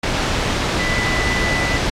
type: tone in noise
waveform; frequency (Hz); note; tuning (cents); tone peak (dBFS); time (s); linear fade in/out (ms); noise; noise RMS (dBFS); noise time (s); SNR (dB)
sine; 1989; B6; +12; -21; 0.79-1.78; 5; pink; -19; 0.03-1.9; -5
effects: low-pass 5000 Hz 12 dB/octave + AAC 64 kbps